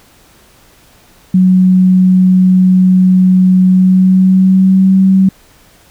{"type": "tone with pitch glide", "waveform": "sine", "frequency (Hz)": [185, 190.64], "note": ["F#3", "G3"], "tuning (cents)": [0, -48], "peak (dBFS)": -4, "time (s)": [1.34, 5.29], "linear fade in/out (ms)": 5, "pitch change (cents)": 52, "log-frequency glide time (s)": [3.67, 5], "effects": ["pink hiss -45 dBFS RMS until 5.9 s"]}